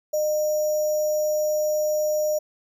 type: tone with sample-and-hold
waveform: sine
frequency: 608 Hz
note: D#5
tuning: 40 cents flat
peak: -20 dBFS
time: 0.13-2.39 s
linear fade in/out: 10 ms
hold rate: 6300 Hz
effects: none

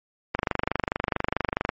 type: click train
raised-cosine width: 0.5 ms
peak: -8 dBFS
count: 34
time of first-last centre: 0.35-1.691 s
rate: 24.6 Hz
effects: MP3 32 kbps

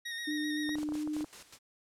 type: tone with vibrato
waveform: 25% pulse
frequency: 1864.7 Hz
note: A#6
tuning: in tune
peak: -33 dBFS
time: 0.05-0.76 s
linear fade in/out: 10 ms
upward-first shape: square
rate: 7.7 Hz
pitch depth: 23 cents each way
type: tone with pitch glide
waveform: sine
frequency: 301.2 to 303.1 Hz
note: D4 to D#4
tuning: +44 to -45 cents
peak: -32 dBFS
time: 0.27-1.25 s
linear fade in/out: 10 ms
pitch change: +11 cents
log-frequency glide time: 0.92-1.06 s
type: clicks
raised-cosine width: 1 ms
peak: -30 dBFS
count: 11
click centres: 0.692 / 0.755 / 0.785 / 0.831 / 0.889 / 0.922 / 0.954 / 1.075 / 1.166 / 1.208 / 1.244 s
type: noise with tremolo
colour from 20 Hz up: white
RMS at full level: -48 dBFS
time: 0.74-1.59 s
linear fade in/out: 50 ms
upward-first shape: square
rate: 5.1 Hz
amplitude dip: 70%
effects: low-pass 9000 Hz 12 dB/octave

